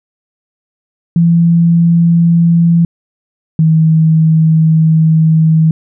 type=tone pair in turn; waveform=sine; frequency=168.8 / 159.66 Hz; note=E3 / D#3; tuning=+41 / +45 cents; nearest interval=minor second; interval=96 cents; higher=first; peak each=-5 dBFS; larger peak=neither; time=1.16-2.85 / 3.59-5.71 s; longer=second; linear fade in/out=2 ms; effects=none